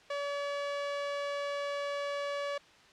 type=tone; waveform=sawtooth; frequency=570 Hz; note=C#5; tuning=48 cents sharp; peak=-29 dBFS; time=0.1-2.58 s; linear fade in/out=5 ms; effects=white hiss -58 dBFS RMS until 2.92 s + low-pass 4000 Hz 12 dB/octave